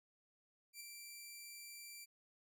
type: tone with ADSR envelope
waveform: 10% pulse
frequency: 2349 Hz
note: D7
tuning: in tune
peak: -38 dBFS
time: 0.73-2.06 s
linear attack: 74 ms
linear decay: 7 ms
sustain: -4 dB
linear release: 26 ms
effects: none